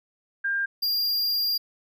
sine / square tone pair in turn, 1600 / 4792 Hz, G6 / D8, +35 / +34 cents, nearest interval octave + perfect fifth, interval 1899 cents, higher second, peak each -23 dBFS, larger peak neither, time 0.44-0.66 / 0.82-1.58 s, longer second, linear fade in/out 10 ms, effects none

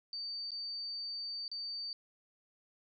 sine tone with dropouts, 4600 Hz, D8, 37 cents flat, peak -38 dBFS, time 0.13-1.93 s, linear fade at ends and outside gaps 1 ms, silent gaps 0.507-0.517 / 1.48-1.515 s, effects none

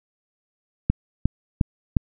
click train, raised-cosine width 5 ms, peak -5 dBFS, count 4, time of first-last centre 0.9-1.968 s, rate 2.81 Hz, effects none

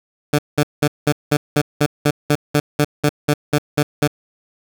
15% pulse tone bursts, 147.4 Hz, D3, 7 cents sharp, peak -6 dBFS, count 16, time 0.33-4.076 s, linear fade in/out 5 ms, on 56 ms, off 190 ms, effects none

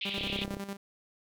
pink band-pass noise, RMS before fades -36 dBFS, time 0.01-0.44 s, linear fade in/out 2 ms, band 2500 to 3700 Hz, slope 48 dB/octave
sawtooth tone with tremolo, 198.3 Hz, G3, 20 cents sharp, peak -31 dBFS, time 0.05-0.77 s, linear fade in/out 5 ms, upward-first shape square, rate 11 Hz, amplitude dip 65%
click train, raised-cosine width 2 ms, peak -25 dBFS, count 14, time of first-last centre 0.18-0.569 s, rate 33.4 Hz
effects none

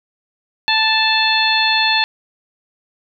harmonic tone with a mistuned harmonic, 880 Hz, A5, in tune, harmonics 1 / 2 / 3 / 4 / 5, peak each -19 / -19 / -19 / -19 / -19 dBFS, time 0.68-2.04 s, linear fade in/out 0 ms, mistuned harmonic 5, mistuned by -38 cents, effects none

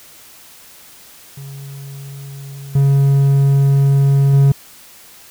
triangle tone with level steps, 138.59 Hz, C#3, in tune, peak -27 / -7 / -5 dBFS, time 1.37-4.52 s, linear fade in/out 5 ms, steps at 2.75 / 4.33 s, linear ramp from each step 5 ms, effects white hiss -42 dBFS RMS until 5.3 s

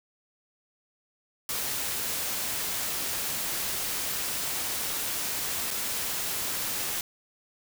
white noise with dropouts, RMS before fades -31 dBFS, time 1.49-7.01 s, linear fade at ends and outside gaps 2 ms, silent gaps 5.706-5.71 s, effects none

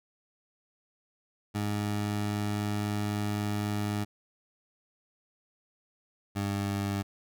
20% pulse tone pair in turn, 103.83 / 100.1 Hz, G#2 / G2, 0 / +37 cents, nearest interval minor second, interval 63 cents, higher first, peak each -24 dBFS, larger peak neither, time 1.54-4.05 / 6.35-7.03 s, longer first, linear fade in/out 20 ms, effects none

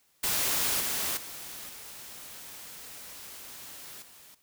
white noise with level steps, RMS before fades -28 / -31 / -42 / -45 / -53 dBFS, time 0.23-4.35 s, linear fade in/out 10 ms, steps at 0.8 / 1.17 / 1.69 / 4.02 s, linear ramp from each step 2 ms, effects white hiss -68 dBFS RMS until 4.42 s

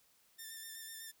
5% pulse tone with vibrato, 1789 Hz, A6, 28 cents sharp, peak -36 dBFS, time 0.38-1.12 s, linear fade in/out 20 ms, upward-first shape square, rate 8 Hz, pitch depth 18 cents each way, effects white hiss -70 dBFS RMS until 1.2 s

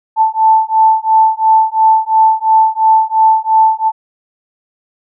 sine beating tone pair, 880 / 882.9 Hz, A5 / A5, 0 / +6 cents, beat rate 2.9 Hz, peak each -10 dBFS, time 0.16-3.92 s, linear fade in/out 50 ms, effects none

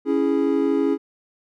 triangle chord, C# minor, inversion none, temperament equal, 277.2 / 329.6 / 415.3 Hz, C#4 / E4 / G#4, 0 / 0 / 0 cents, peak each -19 / -21 / -20 dBFS, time 0.05-0.98 s, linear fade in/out 50 ms, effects none

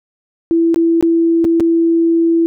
sine tone with dropouts, 332.5 Hz, E4, 15 cents sharp, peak -9 dBFS, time 0.51-2.46 s, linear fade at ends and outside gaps 0 ms, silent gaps 0.744-0.76 / 1.01-1.026 / 1.444-1.45 / 1.599-1.605 s, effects none

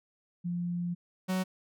sine / 45% pulse tone pair in turn, 174.61 / 186.24 Hz, F3 / F#3, 0 / +12 cents, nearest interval minor second, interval 112 cents, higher second, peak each -30 / -28 dBFS, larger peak second, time 0.44-0.95 / 1.28-1.44 s, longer first, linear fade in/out 20 ms, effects none

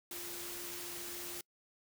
sine tone in noise, 349.2 Hz, F4, in tune, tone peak -50 dBFS, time 0.11-1.41 s, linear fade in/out 2 ms, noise white, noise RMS -44 dBFS, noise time 0.11-1.41 s, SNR -9 dB, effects noise-tail reverb RT60 0.1 s tail -26 dB re dry

